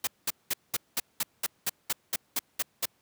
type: noise bursts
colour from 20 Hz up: white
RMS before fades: -28 dBFS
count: 13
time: 0.04-2.856 s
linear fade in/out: 5 ms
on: 32 ms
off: 200 ms
effects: pink hiss -69 dBFS RMS until 3.01 s + high-pass 100 Hz 12 dB/octave